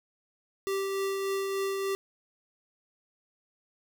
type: tone with tremolo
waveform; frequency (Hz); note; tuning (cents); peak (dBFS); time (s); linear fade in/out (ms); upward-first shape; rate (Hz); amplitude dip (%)
square; 390.5; G4; -7; -28; 0.67-1.95; 0; triangle; 3.4; 30
effects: none